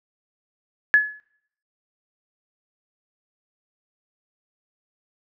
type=tone with exponential decay; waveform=sine; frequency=1704 Hz; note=G#6; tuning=44 cents sharp; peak=-8 dBFS; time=0.94-1.2 s; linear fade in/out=0 ms; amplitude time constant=55 ms; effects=noise-tail reverb RT60 0.7 s tail -23 dB re dry